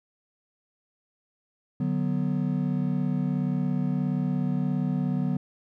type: chord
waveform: triangle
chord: B minor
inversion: first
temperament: just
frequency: 148.16 / 185.21 / 246.9 Hz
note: D3 / F#3 / B3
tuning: +16 / +2 / 0 cents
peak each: -26 / -26 / -27 dBFS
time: 1.8-5.37 s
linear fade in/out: 5 ms
effects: none